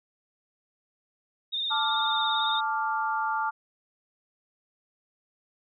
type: tone with vibrato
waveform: sine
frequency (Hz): 3672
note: A#7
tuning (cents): -27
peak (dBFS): -27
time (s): 1.52-2.61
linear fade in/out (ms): 20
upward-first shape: sine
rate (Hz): 18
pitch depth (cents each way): 48
type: chord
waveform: sine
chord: D minor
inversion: second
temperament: equal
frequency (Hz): 880 / 1174.7 / 1396.9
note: A5 / D6 / F6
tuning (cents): 0 / 0 / 0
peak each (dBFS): -28 / -31 / -31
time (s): 1.7-3.51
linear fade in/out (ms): 20
effects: none